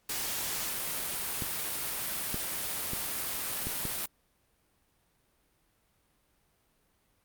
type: noise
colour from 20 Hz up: white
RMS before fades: -34 dBFS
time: 0.09-4.06 s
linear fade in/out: 5 ms
type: clicks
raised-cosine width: 3 ms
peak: -22 dBFS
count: 5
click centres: 1.422 / 2.344 / 2.934 / 3.67 / 3.853 s
effects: pink hiss -71 dBFS RMS until 7.24 s + Opus 48 kbps